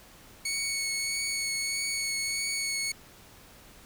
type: tone with vibrato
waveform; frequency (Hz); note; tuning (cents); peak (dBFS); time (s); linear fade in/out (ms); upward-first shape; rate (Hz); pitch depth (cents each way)
15% pulse; 2217; C#7; 0; -22; 0.45-2.92; 5; triangle; 1.6; 16
effects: pink hiss -53 dBFS RMS until 3.85 s